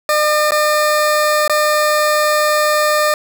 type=tone with dropouts; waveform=20% pulse; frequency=604 Hz; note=D5; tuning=48 cents sharp; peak=-7 dBFS; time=0.09-3.14 s; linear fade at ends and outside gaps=1 ms; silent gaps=0.508-0.519 / 1.478-1.496 s; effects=none